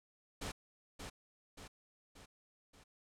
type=noise with echo; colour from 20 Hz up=pink; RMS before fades=-42 dBFS; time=0.41-0.52 s; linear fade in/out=10 ms; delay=580 ms; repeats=4; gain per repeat=-5 dB; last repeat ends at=2.84 s; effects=low-pass 9000 Hz 12 dB/octave